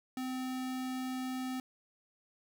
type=tone; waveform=square; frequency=257.4 Hz; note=C4; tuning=28 cents flat; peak=-36 dBFS; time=0.17-1.6 s; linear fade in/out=2 ms; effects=none